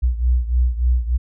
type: beating tone pair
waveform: sine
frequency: 60.3 / 63.7 Hz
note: B1 / C2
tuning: -41 / -46 cents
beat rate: 3.4 Hz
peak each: -16 / -20 dBFS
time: 0.02-1.18 s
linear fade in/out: 20 ms
effects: none